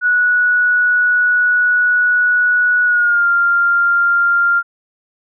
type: tone with pitch glide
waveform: sine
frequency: 1468 to 1394.4 Hz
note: F#6 to F6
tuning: -14 to -3 cents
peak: -10 dBFS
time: 0.01-4.63 s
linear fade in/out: 50 ms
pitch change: -89 cents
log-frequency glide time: 2.85-3.27 s
effects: none